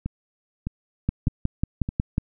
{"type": "two click trains", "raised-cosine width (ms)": 5, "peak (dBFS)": [-9, -15], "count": [7, 4], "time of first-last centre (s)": [[1.09, 2.181], [0.06, 1.889]], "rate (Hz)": [5.5, 1.64], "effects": []}